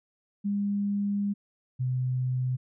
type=tone pair in turn; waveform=sine; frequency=202.3 / 127.44 Hz; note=G#3 / C3; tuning=-45 / -45 cents; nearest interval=minor sixth; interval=800 cents; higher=first; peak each=-25 dBFS; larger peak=neither; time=0.44-1.34 / 1.79-2.57 s; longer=first; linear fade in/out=20 ms; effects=none